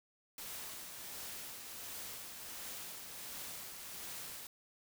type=noise with tremolo; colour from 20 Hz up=white; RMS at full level=-45 dBFS; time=0.38-4.47 s; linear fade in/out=2 ms; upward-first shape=triangle; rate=1.4 Hz; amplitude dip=40%; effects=none